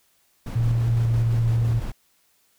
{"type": "noise with tremolo", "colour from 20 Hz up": "brown", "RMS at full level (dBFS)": -30, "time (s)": [0.46, 1.92], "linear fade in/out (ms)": 5, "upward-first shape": "square", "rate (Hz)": 5.9, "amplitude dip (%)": 30}
{"type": "tone with pitch glide", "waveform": "sine", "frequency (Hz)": [116.54, 115.4], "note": ["A#2", "A#2"], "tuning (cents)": [0, -17], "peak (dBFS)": -18, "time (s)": [0.55, 1.8], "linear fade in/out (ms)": 10, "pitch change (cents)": -17, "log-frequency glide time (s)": [0.86, 1.09]}
{"effects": ["white hiss -64 dBFS RMS until 2.58 s"]}